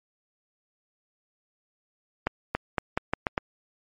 accelerating click train, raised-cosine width 0.5 ms, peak -9 dBFS, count 7, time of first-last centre 2.27-3.379 s, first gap 280 ms, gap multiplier 0.83, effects MP3 48 kbps

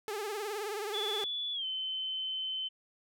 sawtooth tone with vibrato, 416.9 Hz, G#4, 7 cents sharp, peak -31 dBFS, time 0.08-1.24 s, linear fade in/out 0 ms, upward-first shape triangle, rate 19 Hz, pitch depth 120 cents each way
sine tone with pitch glide, 3439 to 3064 Hz, A7 to G7, -40 to -40 cents, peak -33 dBFS, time 0.93-2.69 s, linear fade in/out 20 ms, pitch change -200 cents, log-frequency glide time 1.53-1.65 s
effects none

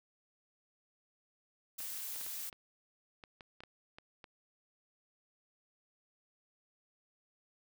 blue noise, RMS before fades -42 dBFS, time 1.78-2.5 s, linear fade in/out 10 ms
clicks, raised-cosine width 0.3 ms, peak -34 dBFS, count 11, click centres 1.804 / 2.16 / 2.212 / 2.264 / 2.528 / 3.238 / 3.408 / 3.605 / 3.636 / 3.985 / 4.242 s
effects none

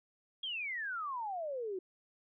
sine exponential sweep, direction down, 3312 to 358.3 Hz, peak -36 dBFS, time 0.43-1.79 s, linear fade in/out 5 ms, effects none

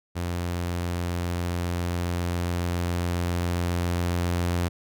sawtooth tone with level ramp, 87.31 Hz, F2, in tune, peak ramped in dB -23 to -19 dBFS, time 0.15-4.69 s, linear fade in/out 20 ms, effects none

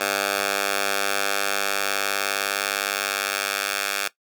10% pulse tone with high-pass filter sweep, 99.7 Hz, G2, 30 cents sharp, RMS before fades -25 dBFS, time 0-4.08 s, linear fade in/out 5 ms, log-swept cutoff 810 to 1400 Hz, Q 0.73, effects noise-tail reverb RT60 0.1 s tail -17 dB re dry + Opus 24 kbps

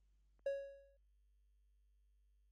triangle tone with exponential decay, 554.4 Hz, C#5, in tune, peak -32 dBFS, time 0.46-0.97 s, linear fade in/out 5 ms, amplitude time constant 110 ms, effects added 50 Hz sine -70 dBFS peak until 2.51 s + Opus 24 kbps

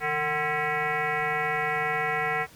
sine tone with frequency modulation, 1343 Hz, E6, 32 cents sharp, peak -24 dBFS, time 0-2.47 s, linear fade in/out 50 ms, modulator 296 Hz, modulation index 3.2, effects pink hiss -52 dBFS RMS until 2.55 s

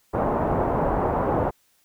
white low-pass noise, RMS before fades -23 dBFS, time 0.13-1.51 s, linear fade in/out 20 ms, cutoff 930 Hz, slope 24 dB/octave, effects white hiss -64 dBFS RMS until 1.84 s

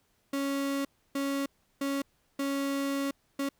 35% pulse tone bursts at uneven times, 277.2 Hz, C#4, in tune, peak -27 dBFS, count 5, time 0.33-0.85 / 1.15-1.46 / 1.81-2.02 / 2.39-3.11 / 3.39-3.49 s, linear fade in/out 5 ms, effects pink hiss -71 dBFS RMS until 3.59 s

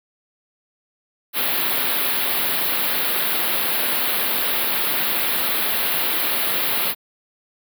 white band-stop noise, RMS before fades -21 dBFS, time 1.33-6.95 s, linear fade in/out 50 ms, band 4300 to 11000 Hz, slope 48 dB/octave, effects high-pass 200 Hz 12 dB/octave

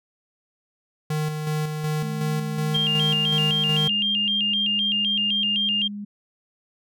square tone with tremolo, 153.3 Hz, D#3, 25 cents flat, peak -23 dBFS, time 1.1-3.88 s, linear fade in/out 5 ms, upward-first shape square, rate 2.7 Hz, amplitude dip 40%
sine tone with pitch glide, 214.4 to 205.1 Hz, A3 to G#3, -45 to -21 cents, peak -30 dBFS, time 2.02-6.05 s, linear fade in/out 10 ms, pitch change -76 cents, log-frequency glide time 2.38-3.72 s
sine tone with vibrato, 2999 Hz, F#7, 23 cents sharp, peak -20 dBFS, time 2.74-5.88 s, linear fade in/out 10 ms, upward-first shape square, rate 3.9 Hz, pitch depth 110 cents each way
effects none

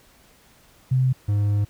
sine / triangle tone pair in turn, 129.4 / 102.7 Hz, C3 / G#2, -19 / -19 cents, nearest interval major third, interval 400 cents, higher first, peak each -16 dBFS, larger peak neither, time 0.91-1.13 / 1.28-1.65 s, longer second, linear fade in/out 10 ms, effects pink hiss -55 dBFS RMS until 1.69 s

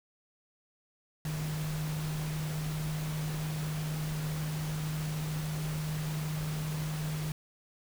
sine tone in noise, 153.9 Hz, D#3, 19 cents flat, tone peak -32 dBFS, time 1.25-7.32 s, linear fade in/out 2 ms, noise pink, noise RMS -42 dBFS, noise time 1.25-7.32 s, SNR +7 dB, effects none

